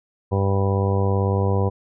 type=harmonic tone; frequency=98 Hz; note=G2; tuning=in tune; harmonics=1 / 2 / 3 / 4 / 5 / 6 / 7 / 8 / 9 / 10; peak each=-19 / -27 / -34 / -27 / -26 / -34 / -35 / -33 / -40 / -31 dBFS; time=0.31-1.7 s; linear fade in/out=20 ms; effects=none